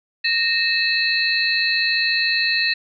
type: tone cluster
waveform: sine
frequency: 1848 / 2613 / 4006 / 4205 / 4379 Hz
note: A#6 / E7 / B7 / C8 / C#8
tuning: -16 / -16 / +24 / +8 / -22 cents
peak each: -21 / -22 / -24 / -25 / -28 dBFS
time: 0.24-2.74 s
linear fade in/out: 10 ms
effects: none